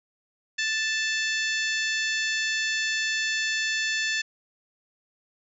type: harmonic tone with a mistuned harmonic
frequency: 880 Hz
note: A5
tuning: in tune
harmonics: 2 / 3 / 4 / 5 / 6 / 7 / 8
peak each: -27 / -31 / -33 / -35 / -37 / -38 / -39 dBFS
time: 0.58-4.22 s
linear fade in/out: 10 ms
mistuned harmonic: 8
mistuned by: +24 cents
effects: none